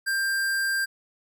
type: tone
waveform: square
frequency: 1587 Hz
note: G6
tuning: 21 cents sharp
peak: -24 dBFS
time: 0.06-0.86 s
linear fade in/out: 20 ms
effects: none